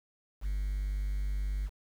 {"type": "tone", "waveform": "triangle", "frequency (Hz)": 49.42, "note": "G1", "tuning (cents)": 15, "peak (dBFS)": -27, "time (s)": [0.41, 1.7], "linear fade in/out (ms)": 50, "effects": ["tanh soft clip ceiling -24 dBFS", "9-bit"]}